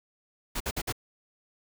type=noise bursts; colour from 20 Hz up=pink; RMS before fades=-31 dBFS; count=4; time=0.55-0.925 s; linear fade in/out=10 ms; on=54 ms; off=53 ms; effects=none